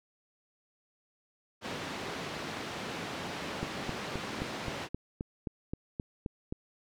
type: band-pass noise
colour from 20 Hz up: pink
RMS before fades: -39 dBFS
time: 1.61-4.89 s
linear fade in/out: 50 ms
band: 150 to 4200 Hz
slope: 12 dB/octave
type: click train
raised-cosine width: 3 ms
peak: -22 dBFS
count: 12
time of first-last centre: 3.63-6.525 s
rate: 3.8 Hz
effects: none